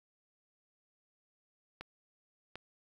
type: clicks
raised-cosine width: 0.3 ms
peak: -27 dBFS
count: 2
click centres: 1.81 / 2.556 s
effects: 10-bit